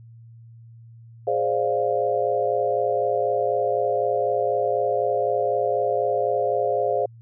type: chord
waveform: sine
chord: D half-diminished seventh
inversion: second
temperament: equal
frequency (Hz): 415.3 / 523.3 / 587.3 / 698.5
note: Ab4 / C5 / D5 / F5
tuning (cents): 0 / 0 / 0 / 0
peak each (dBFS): -26 / -24 / -26 / -25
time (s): 1.27-7.06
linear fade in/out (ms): 5
effects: added 115 Hz sine -43 dBFS peak until 7.21 s